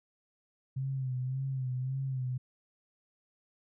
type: tone with vibrato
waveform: sine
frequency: 130.81 Hz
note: C3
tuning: in tune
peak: -31 dBFS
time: 0.76-2.38 s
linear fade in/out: 10 ms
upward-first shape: sine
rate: 1.8 Hz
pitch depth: 58 cents each way
effects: none